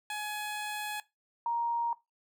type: tone pair in turn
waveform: 15% pulse / sine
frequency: 842 / 937.5 Hz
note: G#5 / A#5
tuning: +24 / +10 cents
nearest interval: major second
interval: 186 cents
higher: second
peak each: -28 dBFS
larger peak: neither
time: 0.1-1 / 1.46-1.93 s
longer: first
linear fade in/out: 2 ms
effects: noise-tail reverb RT60 0.2 s tail -19 dB re dry